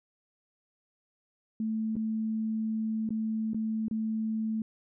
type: tone with dropouts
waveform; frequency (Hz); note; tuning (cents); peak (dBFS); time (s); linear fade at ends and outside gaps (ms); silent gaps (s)
sine; 220; A3; 0; -28; 1.6-4.62; 2; 1.956-1.965 / 3.091-3.105 / 3.534-3.545 / 3.883-3.911
effects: none